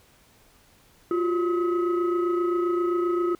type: tone cluster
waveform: sine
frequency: 348.7 / 376.3 / 1276 Hz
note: F4 / F#4 / D#6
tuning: -3 / +29 / +43 cents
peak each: -21 / -30 / -29 dBFS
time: 1.11-3.35 s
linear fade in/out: 2 ms
effects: tanh soft clip ceiling -17 dBFS + pink hiss -58 dBFS RMS until 3.39 s